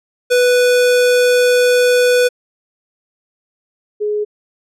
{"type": "tone pair in turn", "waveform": ["square", "sine"], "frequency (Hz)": [493.9, 419.1], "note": ["B4", "G#4"], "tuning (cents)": [0, 16], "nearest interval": "minor third", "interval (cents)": 284, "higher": "first", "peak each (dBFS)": [-10, -15], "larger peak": "first", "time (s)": [[0.3, 2.29], [4, 4.25]], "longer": "first", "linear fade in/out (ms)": 20, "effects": ["low-pass 12000 Hz 12 dB/octave"]}